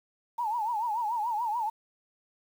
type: tone with vibrato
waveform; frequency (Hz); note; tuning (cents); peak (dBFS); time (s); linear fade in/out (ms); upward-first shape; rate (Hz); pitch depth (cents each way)
sine; 900; A5; +39; -27; 0.38-1.7; 10; triangle; 6.9; 170
effects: 9-bit